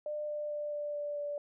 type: tone with pitch steps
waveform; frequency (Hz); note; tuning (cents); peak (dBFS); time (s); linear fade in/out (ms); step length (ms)
sine; 599 / 595.6 / 592.1 / 588.7 / 585.3 / 581.9; D5 / D5 / D5 / D5 / D5 / D5; +34 / +24 / +14 / +4 / -6 / -16; -34; 0.06-1.38; 2; 220
effects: none